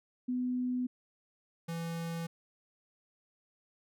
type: tone pair in turn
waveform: sine / square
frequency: 250 / 166.85 Hz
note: B3 / E3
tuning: +21 / +21 cents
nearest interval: perfect fifth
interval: 700 cents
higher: first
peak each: -30 / -36 dBFS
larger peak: first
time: 0.28-0.87 / 1.68-2.27 s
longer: neither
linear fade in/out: 10 ms
effects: none